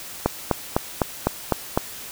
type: click train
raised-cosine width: 1 ms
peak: -3 dBFS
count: 7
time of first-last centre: 0.26-1.775 s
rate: 3.96 Hz
effects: white hiss -37 dBFS RMS until 2.11 s